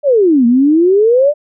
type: exponential two-way sweep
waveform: sine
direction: down then up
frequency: 609 to 230 to 609 Hz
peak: -6 dBFS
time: 0.03-1.34 s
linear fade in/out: 50 ms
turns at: 0.46 s
effects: none